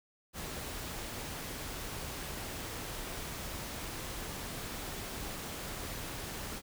pink noise, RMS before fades -41 dBFS, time 0.33-6.62 s, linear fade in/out 50 ms, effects none

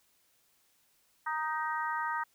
harmonic tone with a mistuned harmonic, 311.1 Hz, D#4, in tune, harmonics 3 / 4 / 5 / 6, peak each -34 / -36 / -38 / -40 dBFS, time 1.26-2.24 s, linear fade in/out 10 ms, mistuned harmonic 6, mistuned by +17 cents, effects white hiss -70 dBFS RMS until 2.34 s

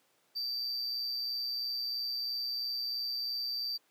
triangle tone with amplitude modulation, 4662 Hz, D8, 14 cents flat, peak -30 dBFS, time 0.35-3.78 s, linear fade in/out 20 ms, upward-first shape sine, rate 123 Hz, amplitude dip 40%, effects pink hiss -70 dBFS RMS until 3.9 s + high-pass 300 Hz 12 dB/octave

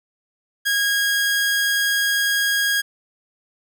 sawtooth tone, 1638 Hz, G#6, 24 cents flat, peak -14 dBFS, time 0.65-2.82 s, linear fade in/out 20 ms, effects none

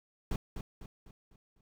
brown noise with echo, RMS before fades -32 dBFS, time 0.31-0.36 s, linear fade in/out 2 ms, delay 250 ms, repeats 5, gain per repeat -7 dB, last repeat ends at 1.61 s, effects none

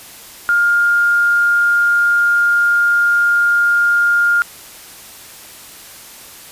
sine tone, 1410 Hz, F6, 16 cents sharp, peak -10 dBFS, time 0.49-4.42 s, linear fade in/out 0 ms, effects white hiss -37 dBFS RMS until 6.51 s + resampled to 32000 Hz

